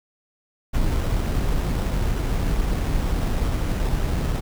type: noise with sample-and-hold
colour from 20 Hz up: brown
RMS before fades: -22 dBFS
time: 0.73-4.41 s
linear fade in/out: 20 ms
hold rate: 4410 Hz
effects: none